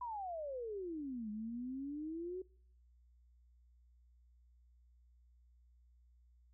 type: exponential two-way sweep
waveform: sine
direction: down then up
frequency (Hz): 1007 to 207.7 to 377.6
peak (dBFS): -40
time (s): 0.01-2.42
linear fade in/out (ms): 5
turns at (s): 1.3
effects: noise-tail reverb RT60 0.6 s tail -25 dB re dry + added 60 Hz sine -64 dBFS peak until 6.53 s